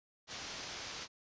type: low-pass noise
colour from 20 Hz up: white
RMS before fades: -45 dBFS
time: 0.27-1.08 s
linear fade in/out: 50 ms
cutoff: 6400 Hz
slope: 48 dB/octave
effects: resampled to 16000 Hz